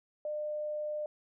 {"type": "tone", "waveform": "sine", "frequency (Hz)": 602, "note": "D5", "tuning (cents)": 43, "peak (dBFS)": -33, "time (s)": [0.25, 1.06], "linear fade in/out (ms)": 2, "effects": []}